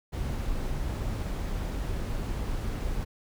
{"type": "noise", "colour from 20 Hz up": "brown", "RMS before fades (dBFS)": -31, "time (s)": [0.12, 3.05], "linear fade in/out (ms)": 20, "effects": []}